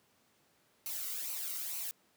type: noise with flanger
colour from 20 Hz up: blue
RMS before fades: -39 dBFS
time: 0.86-1.91 s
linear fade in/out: 0 ms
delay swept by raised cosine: 0.58 to 1.21 ms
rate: 2.2 Hz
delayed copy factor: -0.6
effects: pink hiss -70 dBFS RMS until 2.16 s + high-pass 150 Hz 12 dB/octave